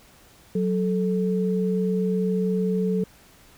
sine tone pair together, 185 / 437.7 Hz, F#3 / A4, 0 / -9 cents, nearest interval octave + minor third, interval 1491 cents, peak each -22 / -25 dBFS, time 0.55-3.04 s, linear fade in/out 5 ms, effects pink hiss -53 dBFS RMS until 3.57 s

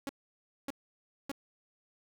sawtooth tone bursts, 277.2 Hz, C#4, in tune, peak -31 dBFS, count 3, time 0.07-1.316 s, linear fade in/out 0 ms, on 22 ms, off 590 ms, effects none

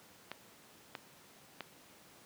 clicks, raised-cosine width 0.3 ms, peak -24 dBFS, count 3, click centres 0.316 / 0.952 / 1.607 s, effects pink hiss -59 dBFS RMS until 2.25 s + high-pass 150 Hz 12 dB/octave

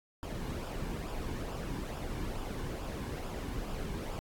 brown noise with flanger, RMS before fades -38 dBFS, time 0.23-4.19 s, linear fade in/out 0 ms, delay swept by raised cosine 0.48 to 1.58 ms, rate 2.3 Hz, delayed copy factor -0.5, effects AAC 64 kbps

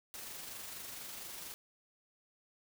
white noise with amplitude modulation, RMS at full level -45 dBFS, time 0.14-1.54 s, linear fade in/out 0 ms, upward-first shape sine, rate 24.3 Hz, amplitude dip 30%, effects none

